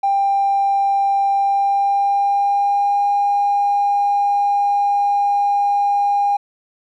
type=tone with pitch glide; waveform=triangle; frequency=793 to 809.7 Hz; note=G5 to G#5; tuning=+20 to -44 cents; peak=-10 dBFS; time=0.03-6.37 s; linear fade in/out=10 ms; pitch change=+36 cents; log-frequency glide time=1.33-3.03 s; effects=tanh soft clip ceiling -11 dBFS